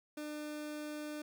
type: tone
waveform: 30% pulse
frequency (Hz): 300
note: D4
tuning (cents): +37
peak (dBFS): -38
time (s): 0.17-1.22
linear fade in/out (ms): 5
effects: none